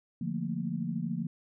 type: chord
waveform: sine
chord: Bb major seventh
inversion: first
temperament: equal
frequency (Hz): 146.83 / 174.61 / 220 / 233.1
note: D3 / F3 / A3 / Bb3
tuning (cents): 0 / 0 / 0 / 0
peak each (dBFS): -38 / -34 / -38 / -36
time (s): 0.21-1.27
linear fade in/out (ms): 5
effects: none